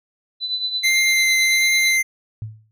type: tone with tremolo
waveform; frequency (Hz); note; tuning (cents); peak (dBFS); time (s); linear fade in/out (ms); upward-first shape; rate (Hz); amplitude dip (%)
sine; 3999; B7; +21; -18; 0.4-1.98; 50; triangle; 9; 70
type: tone with vibrato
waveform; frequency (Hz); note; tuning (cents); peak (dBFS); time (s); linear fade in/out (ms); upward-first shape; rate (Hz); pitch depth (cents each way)
square; 2093; C7; 0; -16; 0.83-2.03; 20; triangle; 1.4; 12
type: tone with exponential decay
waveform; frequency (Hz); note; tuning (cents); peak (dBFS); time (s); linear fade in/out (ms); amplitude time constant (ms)
sine; 108.9; A2; -17; -23; 2.42-2.71; 0; 63
effects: none